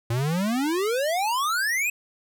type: exponential sweep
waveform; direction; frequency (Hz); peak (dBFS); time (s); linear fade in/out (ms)
square; up; 112.2 to 2591; -23; 0.1-1.9; 5
effects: none